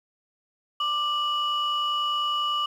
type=tone pair together; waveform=sine; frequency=1183 / 2933 Hz; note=D6 / F#7; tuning=+12 / -16 cents; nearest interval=octave + major third; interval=1572 cents; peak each=-24 / -26 dBFS; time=0.8-2.66 s; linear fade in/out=5 ms; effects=tanh soft clip ceiling -18 dBFS + 9-bit

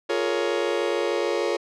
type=chord; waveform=40% pulse; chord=Bb minor seventh; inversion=second; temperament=just; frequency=349.6 / 419.5 / 466.2 / 559.4 Hz; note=F4 / Ab4 / Bb4 / Db5; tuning=+2 / +17 / 0 / +16 cents; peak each=-27 dBFS; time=0.09-1.57 s; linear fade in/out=10 ms; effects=low-pass 5000 Hz 12 dB/octave

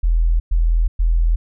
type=tone bursts; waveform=sine; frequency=41.41 Hz; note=E1; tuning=9 cents sharp; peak=-12 dBFS; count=3; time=0.03-1.36 s; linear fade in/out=10 ms; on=370 ms; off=110 ms; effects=none

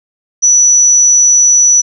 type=tone; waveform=sine; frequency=5920 Hz; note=F#8; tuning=in tune; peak=-4 dBFS; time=0.42-1.82 s; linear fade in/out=20 ms; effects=none

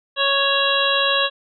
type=harmonic tone; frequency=554.4 Hz; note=C#5; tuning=in tune; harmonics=1 / 2 / 3 / 5 / 6 / 7; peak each=-23 / -23 / -23 / -23 / -23 / -23 dBFS; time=0.16-1.3 s; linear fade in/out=50 ms; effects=none

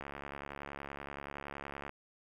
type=click train; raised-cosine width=0.5 ms; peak=-27 dBFS; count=134; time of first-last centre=0.01-1.894 s; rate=70.6 Hz; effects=10-bit

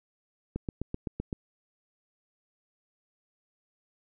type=click train; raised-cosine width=3 ms; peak=-19 dBFS; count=7; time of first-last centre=0.56-1.328 s; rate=7.81 Hz; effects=none

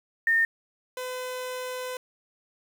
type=tone pair in turn; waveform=sine / sawtooth; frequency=1824 / 506.1 Hz; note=A#6 / B4; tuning=-38 / +42 cents; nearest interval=octave + minor seventh; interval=2220 cents; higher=first; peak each=-19 / -28 dBFS; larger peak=first; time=0.27-0.45 / 0.97-1.97 s; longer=second; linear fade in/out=2 ms; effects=8-bit

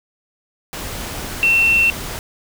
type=tone in noise; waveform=sine; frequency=2700 Hz; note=E7; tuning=41 cents sharp; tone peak=-11 dBFS; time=1.43-1.9 s; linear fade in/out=0 ms; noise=pink; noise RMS=-28 dBFS; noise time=0.73-2.19 s; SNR=+14 dB; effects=none

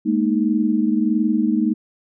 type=chord; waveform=sine; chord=Ab suspended second; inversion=none; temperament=equal with one note detuned; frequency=211.6 / 233.1 / 311.1 Hz; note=Ab3 / Bb3 / Eb4; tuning=+33 / 0 / 0 cents; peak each=-20 dBFS; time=0.05-1.74 s; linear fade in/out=20 ms; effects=none

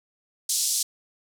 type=band-pass noise; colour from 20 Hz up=white; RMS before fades=-25 dBFS; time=0.49-0.83 s; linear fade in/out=5 ms; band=4400 to 10000 Hz; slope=24 dB/octave; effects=none

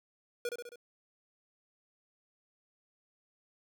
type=tone with echo; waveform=square; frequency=480.8 Hz; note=B4; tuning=46 cents flat; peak=-33 dBFS; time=0.45-0.49 s; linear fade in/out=2 ms; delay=67 ms; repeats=4; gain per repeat=-4 dB; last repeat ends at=0.758 s; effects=none

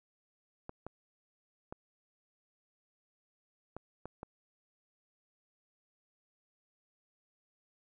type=clicks; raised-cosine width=1 ms; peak=-28 dBFS; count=6; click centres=0.694 / 0.866 / 1.725 / 3.766 / 4.056 / 4.231 s; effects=none

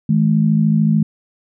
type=tone pair together; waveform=sine; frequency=160.17 / 213.8 Hz; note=E3 / A3; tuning=-49 / -49 cents; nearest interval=perfect fourth; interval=500 cents; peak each=-14 dBFS; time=0.09-1.03 s; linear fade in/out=5 ms; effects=none

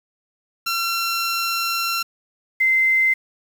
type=tone pair in turn; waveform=15% pulse / sine; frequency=1361 / 2073 Hz; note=F6 / C7; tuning=-45 / -17 cents; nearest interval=perfect fifth; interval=728 cents; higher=second; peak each=-14 dBFS; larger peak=neither; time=0.66-2.03 / 2.6-3.14 s; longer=first; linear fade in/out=10 ms; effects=7-bit

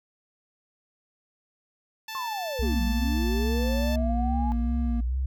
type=tone; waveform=10% pulse; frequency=880 Hz; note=A5; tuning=in tune; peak=-26 dBFS; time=2.08-3.96 s; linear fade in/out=5 ms
type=linear two-way sweep; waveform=sine; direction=down then up; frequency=1090 to 173.5 to 853 Hz; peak=-30 dBFS; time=2.15-4.52 s; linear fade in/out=0 ms; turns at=2.82 s
type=tone with vibrato; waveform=sine; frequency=61.74 Hz; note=B1; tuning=in tune; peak=-24 dBFS; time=2.59-5.26 s; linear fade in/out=5 ms; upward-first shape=sine; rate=2.4 Hz; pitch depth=110 cents each way
type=tone with pitch glide; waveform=triangle; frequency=233.1 to 235.4 Hz; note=A#3 to A#3; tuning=0 to +17 cents; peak=-26 dBFS; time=2.62-5.01 s; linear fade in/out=10 ms; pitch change=+17 cents; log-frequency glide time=3.38-3.88 s
effects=none

